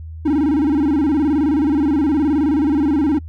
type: tone with vibrato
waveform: triangle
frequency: 292.8 Hz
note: D4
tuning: 5 cents flat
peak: -11 dBFS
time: 0.25-3.19 s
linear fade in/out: 10 ms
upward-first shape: square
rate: 19 Hz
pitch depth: 120 cents each way
effects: noise-tail reverb RT60 0.1 s tail -26 dB re dry + added 80 Hz sine -29 dBFS peak until 3.28 s